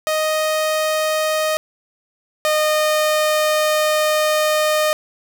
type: tone pair in turn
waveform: sawtooth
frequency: 622.3 / 613.7 Hz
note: D#5 / D#5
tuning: 0 / -24 cents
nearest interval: unison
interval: 24 cents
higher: first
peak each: -13 / -11 dBFS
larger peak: second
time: 0.07-1.57 / 2.45-4.93 s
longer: second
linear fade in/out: 0 ms
effects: none